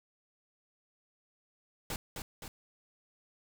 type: noise with echo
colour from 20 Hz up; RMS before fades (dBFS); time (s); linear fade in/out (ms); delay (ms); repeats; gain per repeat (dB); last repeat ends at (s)
pink; -37; 1.9-1.96; 2; 260; 2; -4; 2.48
effects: none